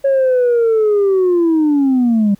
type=linear sweep; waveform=sine; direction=down; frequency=553 to 196 Hz; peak=-8 dBFS; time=0.04-2.35 s; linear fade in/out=10 ms; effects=tanh soft clip ceiling -8 dBFS + pink hiss -53 dBFS RMS until 2.39 s

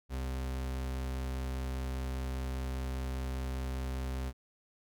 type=tone; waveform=40% pulse; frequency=65 Hz; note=C2; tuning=11 cents flat; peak=-33 dBFS; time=0.09-4.33 s; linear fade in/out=50 ms; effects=none

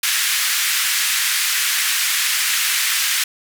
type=band-pass noise; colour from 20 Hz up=pink; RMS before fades=-19 dBFS; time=0.03-3.24 s; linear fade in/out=5 ms; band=1600 to 16000 Hz; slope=24 dB/octave; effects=none

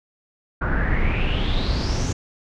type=noise with low-pass filter sweep; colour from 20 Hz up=brown; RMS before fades=-21 dBFS; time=0.61-2.13 s; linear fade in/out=10 ms; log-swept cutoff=1400 to 6700 Hz; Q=6.4; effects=none

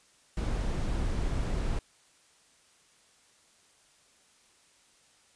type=noise; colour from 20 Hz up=brown; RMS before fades=-30 dBFS; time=0.37-1.79 s; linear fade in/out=2 ms; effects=white hiss -63 dBFS RMS until 5.35 s + resampled to 22050 Hz

